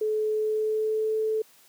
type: tone with pitch glide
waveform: sine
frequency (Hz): 430.5 to 436.8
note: A4 to A4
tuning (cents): -38 to -13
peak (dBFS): -23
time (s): 0.01-1.42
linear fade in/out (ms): 5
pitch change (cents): +25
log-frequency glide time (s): 0.37-1.16
effects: white hiss -57 dBFS RMS until 1.68 s + high-pass 150 Hz 12 dB/octave